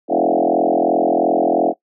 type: tone with frequency modulation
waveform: sine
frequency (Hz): 500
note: B4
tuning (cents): +21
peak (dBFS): -12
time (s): 0.08-1.74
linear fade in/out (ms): 50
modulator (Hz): 42.9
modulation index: 5.7
effects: noise-tail reverb RT60 0.1 s tail -20 dB re dry + high-pass 200 Hz 12 dB/octave